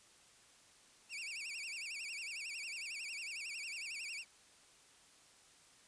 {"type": "tone with vibrato", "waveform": "sawtooth", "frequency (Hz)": 2498, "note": "D#7", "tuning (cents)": 6, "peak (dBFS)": -39, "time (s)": [1.09, 4.25], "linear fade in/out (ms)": 50, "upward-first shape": "sine", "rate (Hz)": 11, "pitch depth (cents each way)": 190, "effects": ["white hiss -64 dBFS RMS until 5.87 s", "resampled to 22050 Hz"]}